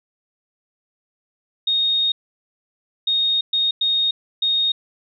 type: tone bursts at uneven times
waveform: sine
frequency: 3715 Hz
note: A#7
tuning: 7 cents flat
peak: -16 dBFS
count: 5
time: 1.67-2.12 / 3.07-3.41 / 3.53-3.71 / 3.81-4.11 / 4.42-4.72 s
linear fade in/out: 5 ms
effects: none